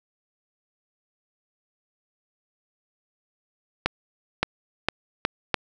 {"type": "accelerating click train", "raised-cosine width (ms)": 0.3, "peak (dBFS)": -4, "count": 5, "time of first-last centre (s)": [3.86, 5.543], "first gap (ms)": 570, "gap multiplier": 0.8, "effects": []}